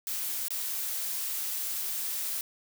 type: noise with dropouts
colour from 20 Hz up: blue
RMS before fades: -33 dBFS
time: 0.07-2.41 s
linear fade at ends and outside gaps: 1 ms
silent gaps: 0.483-0.505 s
effects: none